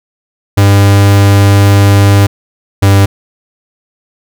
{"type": "tone pair in turn", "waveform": "45% pulse", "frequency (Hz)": [100.2, 98.76], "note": ["G2", "G2"], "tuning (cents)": [38, 13], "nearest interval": "unison", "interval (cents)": 25, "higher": "first", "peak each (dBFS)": -3, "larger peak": "neither", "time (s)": [[0.57, 2.27], [2.82, 3.06]], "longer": "first", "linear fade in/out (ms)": 10, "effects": []}